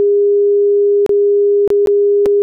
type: tone with dropouts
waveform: sine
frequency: 406.7 Hz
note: G#4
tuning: 36 cents flat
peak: -8 dBFS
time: 0-2.42 s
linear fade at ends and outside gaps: 0 ms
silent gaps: 1.063-1.093 / 1.677-1.703 / 1.86-1.872 / 2.258-2.262 s
effects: none